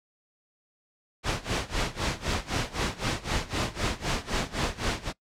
pink noise with tremolo, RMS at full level -26 dBFS, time 1.23-5.13 s, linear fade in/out 50 ms, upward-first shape sine, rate 3.9 Hz, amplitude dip 90%, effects noise-tail reverb RT60 0.1 s tail -21 dB re dry + low-pass 6000 Hz 12 dB/octave

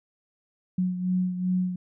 sine beating tone pair, 182.3 / 184.9 Hz, F#3 / F#3, -25 / -1 cents, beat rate 2.6 Hz, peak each -24 / -31 dBFS, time 0.78-1.76 s, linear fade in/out 5 ms, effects none

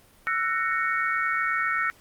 sine chord, F# dominant seventh, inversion third, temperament just, 1332 / 1480 / 1850 / 2220 Hz, E6 / F#6 / A#6 / C#7, +18 / 0 / -14 / +2 cents, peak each -27 / -30 / -28 / -30 dBFS, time 0.27-1.9 s, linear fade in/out 0 ms, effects pink hiss -56 dBFS RMS until 2 s + Opus 32 kbps

